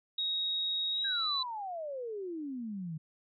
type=tone with pitch glide; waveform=sine; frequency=3776 to 3973 Hz; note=A#7 to B7; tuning=+22 to +10 cents; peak=-30 dBFS; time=0.18-1.43 s; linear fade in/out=5 ms; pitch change=+88 cents; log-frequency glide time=0.91-1.29 s
type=exponential sweep; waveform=sine; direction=down; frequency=1645 to 151.7 Hz; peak=-36 dBFS; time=1.04-2.98 s; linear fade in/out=10 ms
effects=none